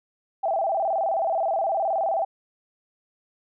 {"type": "tone with vibrato", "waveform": "sine", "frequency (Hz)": 718, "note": "F5", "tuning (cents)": 48, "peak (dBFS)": -21, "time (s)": [0.43, 2.25], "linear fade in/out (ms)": 10, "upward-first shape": "square", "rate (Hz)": 19, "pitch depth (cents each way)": 150, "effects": []}